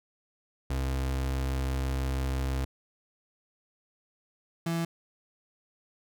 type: tone pair in turn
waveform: 35% pulse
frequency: 66.1 / 166.98 Hz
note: C2 / E3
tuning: +18 / +23 cents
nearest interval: octave + major third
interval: 1605 cents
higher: second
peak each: -26 dBFS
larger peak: neither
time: 0.7-2.65 / 4.66-4.85 s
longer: first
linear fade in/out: 5 ms
effects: none